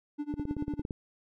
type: tone with tremolo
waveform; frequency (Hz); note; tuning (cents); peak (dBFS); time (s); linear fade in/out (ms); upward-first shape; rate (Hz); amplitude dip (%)
triangle; 293.7; D4; 0; -28; 0.18-0.82; 20; sine; 9.9; 95
type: click train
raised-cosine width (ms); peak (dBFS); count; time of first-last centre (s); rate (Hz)
3; -22; 11; 0.34-0.908; 17.6
effects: none